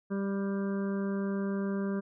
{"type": "harmonic tone with a mistuned harmonic", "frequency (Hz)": 197.1, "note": "G3", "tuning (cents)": 10, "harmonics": [1, 2, 3, 5, 6, 7, 8], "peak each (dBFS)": [-30, -36, -43, -49, -48, -51, -48], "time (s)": [0.1, 2.01], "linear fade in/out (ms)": 20, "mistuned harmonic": 7, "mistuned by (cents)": 33, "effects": []}